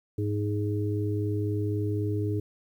harmonic tone, 103.83 Hz, G#2, in tune, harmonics 1 / 3 / 4, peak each -27 / -32 / -33 dBFS, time 0.18-2.4 s, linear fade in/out 5 ms, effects 10-bit

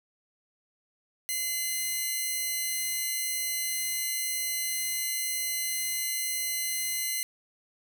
5% pulse tone pair together, 2057 / 2900 Hz, C7 / F#7, -30 / -35 cents, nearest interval tritone, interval 595 cents, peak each -19 / -29 dBFS, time 1.29-7.23 s, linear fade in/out 0 ms, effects none

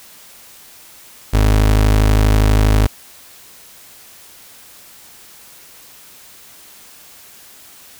30% pulse tone, 52.4 Hz, G#1, 16 cents sharp, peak -7 dBFS, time 1.33-2.87 s, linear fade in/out 10 ms, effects white hiss -42 dBFS RMS until 7.99 s

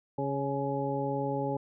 harmonic tone with a mistuned harmonic, 138.59 Hz, C#3, in tune, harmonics 1 / 2 / 3 / 4 / 6, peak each -35 / -35 / -35 / -35 / -35 dBFS, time 0.18-1.57 s, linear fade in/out 5 ms, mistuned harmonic 6, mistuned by +23 cents, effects none

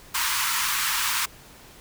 pink high-pass noise, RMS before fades -25 dBFS, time 0.14-1.26 s, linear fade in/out 10 ms, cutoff 910 Hz, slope 96 dB/octave, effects pink hiss -48 dBFS RMS until 1.8 s

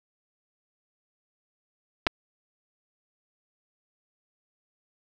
clicks, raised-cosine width 0.3 ms, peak -7 dBFS, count 2, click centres 2.067 / 2.07 s, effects none

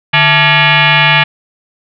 sine tone with frequency modulation, 362.9 Hz, F#4, 34 cents flat, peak -5 dBFS, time 0.13-1.24 s, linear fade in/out 10 ms, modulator 512 Hz, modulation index 5.6, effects none

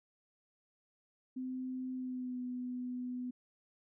sine tone with pitch glide, 256.9 to 249.2 Hz, C4 to B3, -32 to +16 cents, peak -37 dBFS, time 1.36-3.31 s, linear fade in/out 10 ms, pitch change -52 cents, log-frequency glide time 1.94-2.42 s, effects none

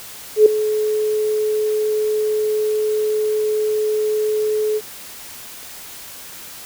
sine tone with ADSR envelope, 428.1 Hz, A4, 47 cents flat, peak -3 dBFS, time 0.36-4.81 s, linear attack 100 ms, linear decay 4 ms, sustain -13 dB, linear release 43 ms, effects white hiss -36 dBFS RMS until 6.65 s

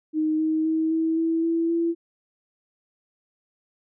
sine tone with pitch steps, 311.1 / 315.1 / 319.1 / 323.2 / 327.3 / 331.5 / 335.7 Hz, D#4 / D#4 / D#4 / E4 / E4 / E4 / E4, 0 / +22 / +44 / -34 / -12 / +10 / +32 cents, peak -20 dBFS, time 0.13-1.95 s, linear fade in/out 50 ms, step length 260 ms, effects none

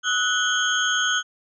sine tone cluster, 1278 / 1478 / 3080 / 3309 / 6490 Hz, D#6 / F#6 / G7 / G#7 / G#8, +46 / -2 / -31 / -7 / -41 cents, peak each -29 / -22 / -27 / -28 / -28 dBFS, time 0.03-1.23 s, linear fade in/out 50 ms, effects none

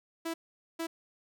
sawtooth tone bursts at uneven times, 329.6 Hz, E4, in tune, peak -29 dBFS, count 2, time 0.25-0.34 / 0.79-0.87 s, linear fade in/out 10 ms, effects none

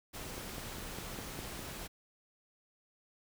pink noise, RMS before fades -44 dBFS, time 0.13-1.88 s, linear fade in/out 20 ms
click train, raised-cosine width 2 ms, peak -30 dBFS, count 7, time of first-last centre 0.38-1.592 s, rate 4.95 Hz
effects none

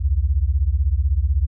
sine beating tone pair, 63 / 79 Hz, B1 / D#2, +35 / +27 cents, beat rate 16 Hz, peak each -18 / -19 dBFS, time 0-1.47 s, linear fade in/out 20 ms, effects none

